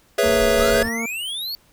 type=chord; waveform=square; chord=C# minor seventh; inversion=second; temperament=equal with one note detuned; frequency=415.3 / 491.9 / 554.4 / 659.3 Hz; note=G#4 / B4 / C#5 / E5; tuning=0 / -7 / 0 / 0 cents; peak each=-22 dBFS; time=0.18-0.83 s; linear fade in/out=5 ms
type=harmonic tone; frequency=229.2 Hz; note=A#3; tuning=29 cents flat; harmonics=1 / 2 / 3 / 4 / 5 / 6; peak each=-26 / -32 / -36 / -38 / -40 / -42 dBFS; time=0.23-1.06 s; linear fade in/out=5 ms
type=noise; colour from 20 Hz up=brown; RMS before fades=-29 dBFS; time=0.25-0.89 s; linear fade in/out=5 ms
type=exponential sweep; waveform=square; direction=up; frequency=1244.5 to 4545 Hz; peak=-26 dBFS; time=0.6-1.55 s; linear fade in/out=0 ms
effects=pink hiss -57 dBFS RMS until 1.72 s